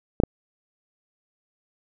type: clicks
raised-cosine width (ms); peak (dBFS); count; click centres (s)
2; -5; 2; 0.201 / 0.236
effects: none